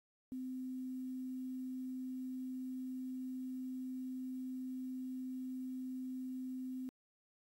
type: tone with quantisation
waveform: sine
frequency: 256.8 Hz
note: C4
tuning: 32 cents flat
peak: -40 dBFS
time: 0.32-6.89 s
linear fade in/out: 0 ms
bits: 11
effects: AAC 48 kbps